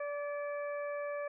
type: harmonic tone with a mistuned harmonic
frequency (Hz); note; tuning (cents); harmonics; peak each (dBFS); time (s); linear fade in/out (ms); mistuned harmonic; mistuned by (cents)
580; D5; -22; 1 / 2 / 3 / 4; -36 / -45 / -47 / -51; 0-1.28; 5; 3; -15
effects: none

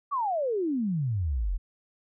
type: exponential sweep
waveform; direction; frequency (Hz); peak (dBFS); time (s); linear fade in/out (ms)
sine; down; 1181 to 38.89; -25; 0.11-1.58; 20
effects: none

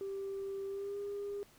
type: tone with pitch glide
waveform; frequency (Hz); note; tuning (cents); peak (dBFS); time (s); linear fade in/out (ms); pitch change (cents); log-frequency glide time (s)
sine; 392 to 404.9; G4 to G#4; 0 to -44; -36; 0.01-1.43; 0; +56; 0.68-0.98
effects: tanh soft clip ceiling -34 dBFS + pink hiss -63 dBFS RMS until 1.58 s

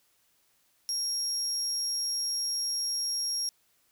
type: tone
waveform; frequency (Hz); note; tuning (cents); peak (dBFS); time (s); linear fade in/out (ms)
35% pulse; 5588; F8; 0; -26; 0.89-3.49; 0
effects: white hiss -69 dBFS RMS until 3.91 s

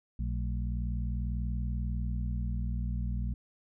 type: harmonic tone with a mistuned harmonic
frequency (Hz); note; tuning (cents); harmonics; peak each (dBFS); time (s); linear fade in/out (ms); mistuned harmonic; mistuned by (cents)
60.3; B1; -41; 1 / 2 / 3 / 4; -31 / -37 / -41 / -43; 0.19-3.34; 5; 4; -140
effects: none

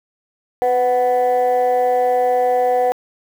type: tone pair together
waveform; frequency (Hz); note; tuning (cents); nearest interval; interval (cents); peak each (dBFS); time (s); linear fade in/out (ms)
sine; 499.7 / 744; B4 / F#5; +20 / +9; perfect fifth; 689; -14; 0.62-2.92; 0
effects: tanh soft clip ceiling -10 dBFS + 7-bit

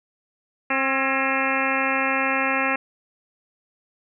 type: harmonic tone with a mistuned harmonic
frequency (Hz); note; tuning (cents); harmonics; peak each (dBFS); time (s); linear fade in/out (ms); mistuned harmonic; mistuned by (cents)
267.1; C4; +36; 1 / 2 / 3 / 4 / 5 / 6 / 7 / 8 / 9 / 10; -29 / -29 / -29 / -29 / -29 / -29 / -29 / -29 / -29 / -29; 0.7-2.76; 5; 6; +62
effects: none

